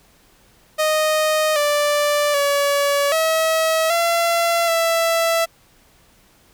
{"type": "tone with pitch steps", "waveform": "sawtooth", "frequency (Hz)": [620, 587, 568, 643, 679, 664], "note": ["D#5", "D5", "C#5", "E5", "F5", "E5"], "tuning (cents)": [-6, -1, 42, -43, -49, 12], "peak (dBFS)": -12, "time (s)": [0.78, 5.46], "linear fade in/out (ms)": 20, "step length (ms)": 780, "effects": ["pink hiss -54 dBFS RMS until 6.53 s"]}